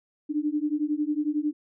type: beating tone pair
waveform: sine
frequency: 293.7 / 304.7 Hz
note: D4 / D#4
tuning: 0 / -36 cents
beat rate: 11 Hz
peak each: -27 dBFS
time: 0.29-1.53 s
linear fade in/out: 20 ms
effects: none